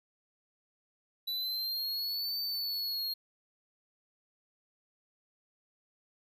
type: exponential two-way sweep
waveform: square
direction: up then down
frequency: 3951 to 4578 to 4244 Hz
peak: -33 dBFS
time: 1.27-3.14 s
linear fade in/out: 10 ms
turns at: 2.4 s
effects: none